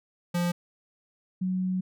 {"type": "tone pair in turn", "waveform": ["square", "sine"], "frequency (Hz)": [174.61, 185.19], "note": ["F3", "F#3"], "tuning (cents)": [0, 2], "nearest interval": "minor second", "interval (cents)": 102, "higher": "second", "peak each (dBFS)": -25, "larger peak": "neither", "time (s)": [[0.34, 0.52], [1.41, 1.81]], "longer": "second", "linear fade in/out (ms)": 10, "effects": []}